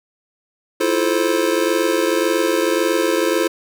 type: chord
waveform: square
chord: F major seventh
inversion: third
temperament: just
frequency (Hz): 327.4 / 349.2 / 436.5 / 523.8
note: E4 / F4 / A4 / C5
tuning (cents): -12 / 0 / -14 / +2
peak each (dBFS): -22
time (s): 0.8-3.48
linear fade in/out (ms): 10
effects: none